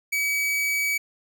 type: tone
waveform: 45% pulse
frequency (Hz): 2278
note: C#7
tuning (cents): +47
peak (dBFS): -22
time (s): 0.12-0.98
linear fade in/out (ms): 10
effects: none